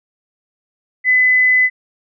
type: tone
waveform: sine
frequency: 2011 Hz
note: B6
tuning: 31 cents sharp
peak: -9 dBFS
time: 1.04-1.7 s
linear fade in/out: 50 ms
effects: none